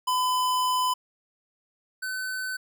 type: tone pair in turn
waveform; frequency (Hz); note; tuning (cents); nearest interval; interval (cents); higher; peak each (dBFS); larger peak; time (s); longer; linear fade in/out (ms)
square; 1008 / 1516.4; B5 / F#6; +35 / +42; perfect fifth; 707; second; -23 / -30; first; 0.07-0.94 / 2.02-2.57; first; 10
effects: none